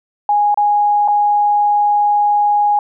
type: tone with dropouts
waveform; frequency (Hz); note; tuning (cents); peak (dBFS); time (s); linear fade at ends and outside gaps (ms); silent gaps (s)
sine; 827; G#5; -8; -10; 0.29-2.79; 2; 0.544-0.574 / 1.078-1.083
effects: none